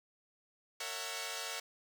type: chord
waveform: 5% pulse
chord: F# dominant seventh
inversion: first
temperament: equal with one note detuned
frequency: 455.8 / 554.4 / 659.3 / 740 Hz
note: A#4 / C#5 / E5 / F#5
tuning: -39 / 0 / 0 / 0 cents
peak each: -33 dBFS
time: 0.8-1.6 s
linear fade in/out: 5 ms
effects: none